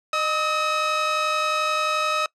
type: tone pair together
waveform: sawtooth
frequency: 613.3 / 1278 Hz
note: D#5 / D#6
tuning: -25 / +46 cents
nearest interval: octave + minor second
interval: 1271 cents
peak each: -23 / -18 dBFS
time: 0.13-2.26 s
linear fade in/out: 2 ms
effects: noise-tail reverb RT60 0.1 s tail -23 dB re dry + low-pass 6000 Hz 12 dB/octave